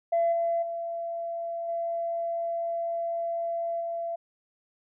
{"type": "tone with level steps", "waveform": "sine", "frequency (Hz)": 676, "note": "E5", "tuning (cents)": 43, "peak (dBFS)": [-20, -23, -30, -27, -29], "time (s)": [0.12, 4.16], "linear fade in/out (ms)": 10, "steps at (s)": [0.32, 0.62, 1.68, 3.8], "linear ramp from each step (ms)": 10, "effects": ["tanh soft clip ceiling -18 dBFS"]}